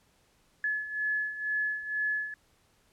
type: beating tone pair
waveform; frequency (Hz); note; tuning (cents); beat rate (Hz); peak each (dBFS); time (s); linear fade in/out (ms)
sine; 1709 / 1711.1; G#6 / A6; +49 / -49; 2.1; -35 / -30; 0.64-2.34; 2
effects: pink hiss -67 dBFS RMS until 2.92 s + low-pass 12000 Hz 12 dB/octave